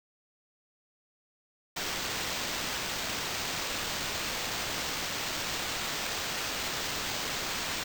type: noise with sample-and-hold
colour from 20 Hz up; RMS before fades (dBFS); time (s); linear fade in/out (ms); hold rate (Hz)
blue; -34; 1.76-7.84; 10; 11025
effects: none